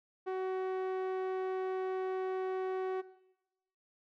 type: tone with low-pass filter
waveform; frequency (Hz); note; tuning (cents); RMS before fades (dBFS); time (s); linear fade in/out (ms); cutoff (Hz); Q
sawtooth; 375.4; F#4; +25; -36; 0.26-3.02; 20; 1300; 0.56
effects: noise-tail reverb RT60 0.9 s tail -17 dB re dry